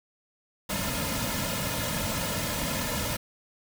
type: noise with comb filter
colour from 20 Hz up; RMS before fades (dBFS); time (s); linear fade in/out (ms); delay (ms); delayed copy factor
pink; -30; 0.69-3.17; 10; 2.6; -0.8
effects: none